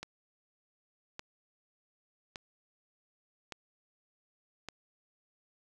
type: click train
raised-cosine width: 0.2 ms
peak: -23 dBFS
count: 5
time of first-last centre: 0.03-4.687 s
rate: 0.859 Hz
effects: 10-bit